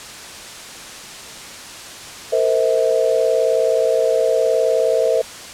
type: tone cluster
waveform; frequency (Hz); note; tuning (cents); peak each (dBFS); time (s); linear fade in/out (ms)
sine; 455.8 / 515 / 646; A#4 / C5 / E5; -39 / -28 / -35; -18; 2.32-5.22; 10
effects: white hiss -34 dBFS RMS until 5.53 s + low-pass 8000 Hz 12 dB/octave